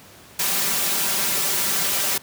white noise with comb filter, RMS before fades -22 dBFS, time 0.39-2.18 s, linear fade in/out 5 ms, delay 5.1 ms, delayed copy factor +0.65, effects pink hiss -46 dBFS RMS until 2.22 s + high-pass 80 Hz 12 dB/octave

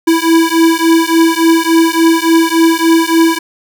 square beating tone pair, 327.3 / 330.8 Hz, E4 / E4, -12 / +6 cents, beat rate 3.5 Hz, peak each -11 dBFS, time 0.07-3.39 s, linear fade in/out 10 ms, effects none

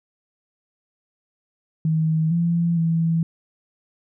sine tone with pitch steps, 158.9 / 169.7 / 164.6 Hz, D#3 / F3 / E3, +37 / -49 / -2 cents, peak -17 dBFS, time 1.85-3.23 s, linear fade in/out 2 ms, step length 460 ms, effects none

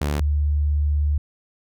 sawtooth / sine tone pair in turn, 73.3 / 73.64 Hz, D2 / D2, -3 / +5 cents, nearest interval unison, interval 8 cents, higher second, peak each -17 dBFS, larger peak neither, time 0.01-0.2 / 0.2-1.18 s, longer second, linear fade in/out 5 ms, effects none

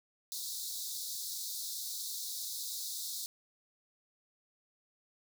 pink high-pass noise, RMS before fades -40 dBFS, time 0.32-3.26 s, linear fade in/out 0 ms, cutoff 3700 Hz, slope 96 dB/octave, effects none

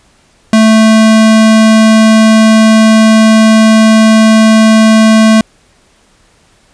square tone, 220 Hz, A3, in tune, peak -3 dBFS, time 0.53-5.41 s, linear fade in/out 2 ms, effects pink hiss -48 dBFS RMS until 6.73 s + resampled to 22050 Hz

